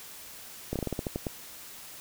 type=slowing click train; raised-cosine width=2 ms; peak=-17 dBFS; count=10; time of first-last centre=0.73-1.268 s; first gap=27 ms; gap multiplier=1.19; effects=white hiss -46 dBFS RMS until 2 s